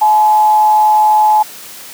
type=tone with frequency modulation; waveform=sine; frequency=854 Hz; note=G#5; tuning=48 cents sharp; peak=-6 dBFS; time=0.01-1.43 s; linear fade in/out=10 ms; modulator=163 Hz; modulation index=0.23; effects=white hiss -32 dBFS RMS until 1.93 s + high-pass 150 Hz 12 dB/octave